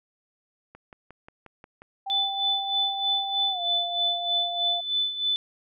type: click train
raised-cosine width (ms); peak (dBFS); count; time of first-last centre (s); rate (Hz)
0.5; -30; 7; 0.75-1.82; 5.61
type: tone with pitch glide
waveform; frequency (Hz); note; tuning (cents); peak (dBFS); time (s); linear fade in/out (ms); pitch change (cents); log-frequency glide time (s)
sine; 784 to 698.5; G5 to F5; 0 to 0; -30; 2.06-4.81; 10; -200; 3.5-3.6
type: tone with tremolo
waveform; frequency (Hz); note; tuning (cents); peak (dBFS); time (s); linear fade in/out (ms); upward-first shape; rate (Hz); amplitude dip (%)
sine; 3504; A7; -8; -21; 2.1-5.36; 0; sine; 3.2; 70
effects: none